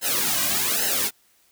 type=noise with flanger; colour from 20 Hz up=white; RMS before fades=-23 dBFS; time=0.01-1.11 s; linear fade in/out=50 ms; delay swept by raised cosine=0.85 to 2.25 ms; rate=1.2 Hz; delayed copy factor=-1; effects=white hiss -61 dBFS RMS until 1.51 s